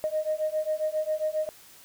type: beating tone pair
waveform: sine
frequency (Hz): 616 / 623.4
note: D#5 / D#5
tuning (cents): -17 / +3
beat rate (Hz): 7.4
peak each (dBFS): -28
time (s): 0.04-1.49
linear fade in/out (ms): 0
effects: tanh soft clip ceiling -18 dBFS + white hiss -52 dBFS RMS until 1.84 s